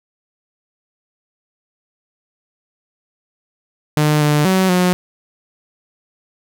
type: tone with pitch steps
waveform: sawtooth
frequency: 150.9 / 148.8 / 188.3 / 180.6 Hz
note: D3 / D3 / F#3 / F#3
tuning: +47 / +23 / +31 / -42 cents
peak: -8 dBFS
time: 3.97-4.93 s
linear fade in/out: 0 ms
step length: 240 ms
effects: none